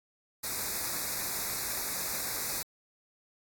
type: band-stop noise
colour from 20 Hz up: white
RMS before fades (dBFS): -34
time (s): 0.43-2.63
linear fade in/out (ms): 10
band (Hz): 2500 to 3700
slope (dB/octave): 96
effects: AAC 64 kbps